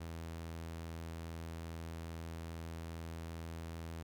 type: tone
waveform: sawtooth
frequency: 82.41 Hz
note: E2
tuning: in tune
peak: -39 dBFS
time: 0-4.03 s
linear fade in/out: 10 ms
effects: none